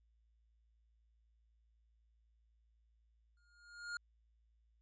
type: tone with exponential growth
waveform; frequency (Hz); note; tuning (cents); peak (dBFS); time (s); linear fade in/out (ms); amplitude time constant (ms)
square; 1419; F6; +27; -39; 3.37-3.97; 2; 130
effects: added 56 Hz sine -70 dBFS peak until 4.81 s + resampled to 16000 Hz